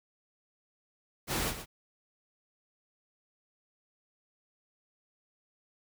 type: noise with echo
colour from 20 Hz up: pink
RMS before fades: -32 dBFS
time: 1.27-1.54 s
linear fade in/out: 50 ms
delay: 120 ms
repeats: 1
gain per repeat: -10 dB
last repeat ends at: 1.66 s
effects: none